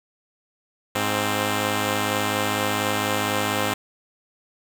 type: tone pair together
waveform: 5% pulse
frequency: 104.3 / 262.8 Hz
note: G#2 / C4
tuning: +8 / +8 cents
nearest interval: octave + major third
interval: 1600 cents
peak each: -13 dBFS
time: 0.95-3.74 s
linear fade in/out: 5 ms
effects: none